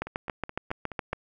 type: two click trains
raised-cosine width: 0.5 ms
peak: -23 / -14 dBFS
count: 6 / 9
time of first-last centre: 0.07-1.129 / 0.02-1.131 s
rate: 4.72 / 7.2 Hz
effects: none